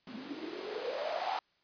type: noise with band-pass filter sweep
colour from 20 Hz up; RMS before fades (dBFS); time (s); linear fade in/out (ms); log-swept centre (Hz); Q
blue; -38; 0.07-1.39; 2; 220 to 840; 8.4
effects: white hiss -72 dBFS RMS until 1.63 s + resampled to 11025 Hz